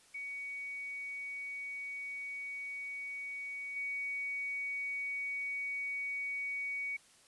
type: tone with level steps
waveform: sine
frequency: 2250 Hz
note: C#7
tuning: 25 cents sharp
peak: -39 / -35 dBFS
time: 0.14-6.97 s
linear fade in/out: 10 ms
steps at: 3.76 s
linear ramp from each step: 5 ms
effects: white hiss -63 dBFS RMS until 7.27 s + resampled to 24000 Hz